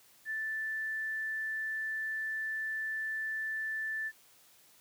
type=tone; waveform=sine; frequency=1760 Hz; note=A6; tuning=in tune; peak=-33 dBFS; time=0.25-4.12 s; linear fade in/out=50 ms; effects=white hiss -62 dBFS RMS until 4.8 s + high-pass 80 Hz 12 dB/octave